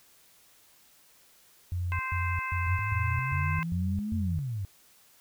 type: tone bursts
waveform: sine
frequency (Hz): 88.8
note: F2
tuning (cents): +29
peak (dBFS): -28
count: 7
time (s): 1.72-4.39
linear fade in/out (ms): 0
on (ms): 270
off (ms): 130
type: harmonic tone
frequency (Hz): 521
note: C5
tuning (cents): -7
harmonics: 2 / 3 / 4 / 5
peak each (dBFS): -34 / -38 / -36 / -38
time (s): 1.92-3.63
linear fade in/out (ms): 0
type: exponential two-way sweep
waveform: sine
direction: up then down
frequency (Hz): 92.5 to 224.2 to 92.5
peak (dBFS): -30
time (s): 2.67-4.65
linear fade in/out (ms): 0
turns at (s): 4.16
effects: white hiss -60 dBFS RMS until 5.2 s